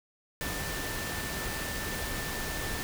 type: tone in noise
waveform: sine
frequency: 1780 Hz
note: A6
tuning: 20 cents sharp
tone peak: -40 dBFS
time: 0.41-2.83 s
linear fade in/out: 0 ms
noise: pink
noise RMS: -35 dBFS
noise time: 0.41-2.83 s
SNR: -8 dB
effects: none